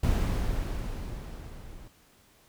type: noise with level ramp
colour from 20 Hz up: brown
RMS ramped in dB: -24 to -46 dBFS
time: 0.03-1.88 s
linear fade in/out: 5 ms
effects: pink hiss -61 dBFS RMS until 2.48 s